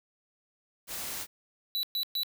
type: noise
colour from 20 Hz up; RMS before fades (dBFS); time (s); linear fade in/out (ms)
white; -37; 0.87-1.27; 50
type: tone bursts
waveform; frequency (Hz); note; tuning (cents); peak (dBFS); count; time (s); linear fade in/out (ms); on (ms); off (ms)
square; 3951; B7; 0; -29; 3; 1.75-2.233; 0; 81; 120
effects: none